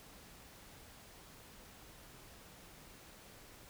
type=silence; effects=pink hiss -57 dBFS RMS until 3.69 s